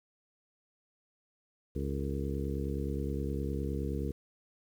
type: harmonic tone with a mistuned harmonic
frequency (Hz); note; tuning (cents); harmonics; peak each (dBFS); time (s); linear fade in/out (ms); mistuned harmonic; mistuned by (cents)
69.6; C#2; +8; 1 / 2 / 3 / 4 / 5 / 6 / 7; -35 / -38 / -40 / -41 / -42 / -43 / -43; 1.75-4.12; 10; 7; -73
effects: 10-bit